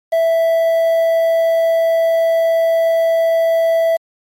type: tone with quantisation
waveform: triangle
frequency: 659.3 Hz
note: E5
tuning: in tune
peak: -9 dBFS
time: 0.12-3.97 s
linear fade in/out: 10 ms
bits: 6
effects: MP3 64 kbps